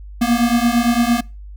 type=beating tone pair; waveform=square; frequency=233.1 / 241.9 Hz; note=A#3 / B3; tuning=0 / -36 cents; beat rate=8.8 Hz; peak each=-17 dBFS; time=0.21-1.21 s; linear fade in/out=10 ms; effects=noise-tail reverb RT60 0.3 s tail -24 dB re dry + added 50 Hz sine -32 dBFS peak until 1.56 s